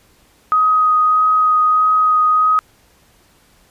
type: tone with vibrato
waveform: sine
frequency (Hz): 1254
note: D#6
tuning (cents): +13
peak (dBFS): -10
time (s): 0.52-2.59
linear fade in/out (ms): 0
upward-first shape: sine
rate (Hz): 1.6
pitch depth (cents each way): 10
effects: pink hiss -53 dBFS RMS until 3.7 s + resampled to 32000 Hz